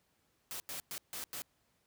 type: noise bursts at uneven times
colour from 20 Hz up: white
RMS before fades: -42 dBFS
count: 5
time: 0.51-0.6 / 0.69-0.8 / 0.91-0.98 / 1.13-1.24 / 1.33-1.42 s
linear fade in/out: 0 ms
effects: pink hiss -75 dBFS RMS until 1.86 s + high-pass 60 Hz 12 dB/octave